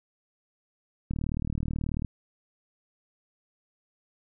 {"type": "click train", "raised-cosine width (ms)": 5, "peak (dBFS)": -18, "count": 37, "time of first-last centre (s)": [1.11, 2.048], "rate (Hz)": 38.4, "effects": []}